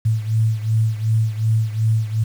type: beating tone pair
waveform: sine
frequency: 110 / 112.7 Hz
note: A2 / A2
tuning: 0 / +42 cents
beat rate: 2.7 Hz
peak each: -17 / -21 dBFS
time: 0.05-2.24 s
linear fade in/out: 10 ms
effects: 7-bit